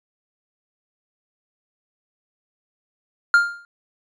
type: tone with exponential decay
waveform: triangle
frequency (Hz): 1402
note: F6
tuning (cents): +6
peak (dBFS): -6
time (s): 3.34-3.65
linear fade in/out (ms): 1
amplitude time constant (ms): 67
effects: resampled to 22050 Hz